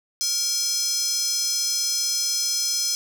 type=tone with high-pass filter; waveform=square; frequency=467.8 Hz; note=A#4; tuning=6 cents sharp; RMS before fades=-24 dBFS; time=0.21-2.95 s; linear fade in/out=0 ms; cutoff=5500 Hz; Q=5.8; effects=none